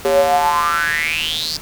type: tone with high-pass filter sweep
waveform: square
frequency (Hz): 79.2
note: D#2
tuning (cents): +31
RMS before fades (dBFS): -17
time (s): 0.05-1.57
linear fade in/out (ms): 0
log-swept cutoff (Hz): 450 to 4900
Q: 9
effects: pink hiss -35 dBFS RMS until 1.61 s